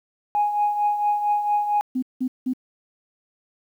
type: tone with tremolo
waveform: sine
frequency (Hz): 830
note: G#5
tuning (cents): -1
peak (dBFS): -15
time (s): 0.35-1.81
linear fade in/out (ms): 0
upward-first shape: triangle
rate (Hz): 4.4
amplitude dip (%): 65
type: tone bursts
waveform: sine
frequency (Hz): 255.9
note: C4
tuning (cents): -38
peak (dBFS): -20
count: 3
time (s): 1.95-2.535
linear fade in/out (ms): 10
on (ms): 75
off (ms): 180
effects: tanh soft clip ceiling -13 dBFS + 9-bit